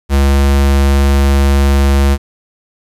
square tone, 69.3 Hz, C#2, in tune, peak -8 dBFS, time 0.09-2.18 s, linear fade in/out 50 ms, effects resampled to 32000 Hz + 7-bit

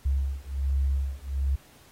sine beating tone pair, 67.5 / 68.8 Hz, C#2 / C#2, -45 / -12 cents, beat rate 1.3 Hz, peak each -27 dBFS, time 0.05-1.56 s, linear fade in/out 10 ms, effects pink hiss -56 dBFS RMS until 1.91 s + AAC 48 kbps

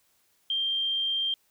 sine tone, 3174 Hz, G7, 21 cents sharp, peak -25 dBFS, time 0.5-1.34 s, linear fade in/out 2 ms, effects white hiss -68 dBFS RMS until 1.5 s

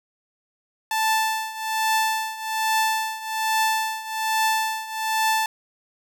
sawtooth tone with tremolo, 880 Hz, A5, in tune, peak -14 dBFS, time 0.91-5.46 s, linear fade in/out 2 ms, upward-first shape triangle, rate 1.2 Hz, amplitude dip 85%, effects none

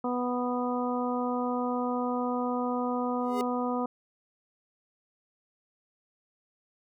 harmonic tone, 246.9 Hz, B3, in tune, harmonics 1 / 2 / 3 / 4 / 5, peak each -30 / -33 / -35 / -36 / -37 dBFS, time 0.04-3.86 s, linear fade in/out 5 ms
square tone with exponential growth, 413 Hz, G#4, 10 cents flat, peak -29 dBFS, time 3.2-3.41 s, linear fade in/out 0 ms, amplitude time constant 44 ms
effects none

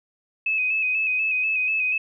sine tone with vibrato, 2555 Hz, D#7, 45 cents sharp, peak -20 dBFS, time 0.46-1.98 s, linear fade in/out 5 ms, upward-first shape square, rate 4.1 Hz, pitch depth 33 cents each way, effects none

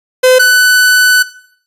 45% pulse tone pair in turn, 511 / 1496.3 Hz, C5 / F#6, -41 / +19 cents, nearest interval octave + perfect fifth, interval 1860 cents, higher second, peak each -4 dBFS, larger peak neither, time 0.23-0.39 / 0.39-1.23 s, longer second, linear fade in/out 10 ms, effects noise-tail reverb RT60 0.6 s tail -17 dB re dry + resampled to 32000 Hz

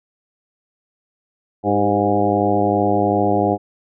harmonic tone with a mistuned harmonic, 102.7 Hz, G#2, 19 cents flat, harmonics 1 / 2 / 3 / 4 / 5 / 6 / 7 / 8, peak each -25 / -23 / -21 / -22 / -23 / -25 / -20 / -24 dBFS, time 1.63-3.58 s, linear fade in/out 50 ms, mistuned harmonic 4, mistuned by -43 cents, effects none

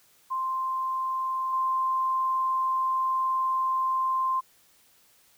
sine tone with level steps, 1046.5 Hz, C6, in tune, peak -26 / -23 dBFS, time 0.3-4.41 s, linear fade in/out 20 ms, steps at 1.53 s, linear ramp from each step 2 ms, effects white hiss -61 dBFS RMS until 5.37 s

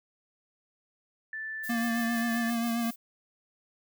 sine tone with pitch glide, 1760 to 1746.8 Hz, A6 to A6, 0 to -13 cents, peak -34 dBFS, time 1.33-2.5 s, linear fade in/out 2 ms, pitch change -13 cents, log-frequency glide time 2.01-2.34 s
violet noise with tremolo, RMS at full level -41 dBFS, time 1.63-2.96 s, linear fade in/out 10 ms, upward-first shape triangle, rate 5.9 Hz, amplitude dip 60%
square tone with vibrato, 233.1 Hz, A#3, in tune, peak -28 dBFS, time 1.69-2.91 s, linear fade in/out 10 ms, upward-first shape triangle, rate 7.5 Hz, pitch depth 36 cents each way
effects none

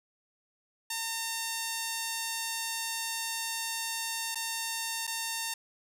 5% pulse tone with dropouts, 910 Hz, A#5, 42 cents flat, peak -20 dBFS, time 0.9-5.54 s, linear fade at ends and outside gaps 5 ms, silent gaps 4.347-4.355 / 5.069-5.075 s, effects none

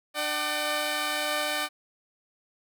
10% pulse tone cluster, 298.2 / 598 / 762 Hz, D4 / D5 / G5, +27 / +31 / -49 cents, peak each -28 / -21 / -23 dBFS, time 0.14-1.69 s, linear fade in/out 50 ms, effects none

